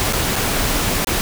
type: noise with dropouts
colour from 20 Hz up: pink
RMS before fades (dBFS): -19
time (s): 0-1.21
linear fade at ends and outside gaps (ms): 0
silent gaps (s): 0.126-0.132 / 0.357-0.361 / 1.046-1.071
effects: none